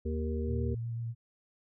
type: harmonic tone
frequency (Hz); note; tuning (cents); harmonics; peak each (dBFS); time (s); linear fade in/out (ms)
78; D#2; +5; 1 / 3 / 5 / 6; -32 / -37 / -39 / -40; 0.05-0.75; 10
type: tone with vibrato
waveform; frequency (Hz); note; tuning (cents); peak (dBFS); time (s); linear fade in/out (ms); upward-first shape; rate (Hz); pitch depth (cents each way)
sine; 116.1; A#2; -7; -33; 0.46-1.15; 50; square; 7.8; 13
effects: none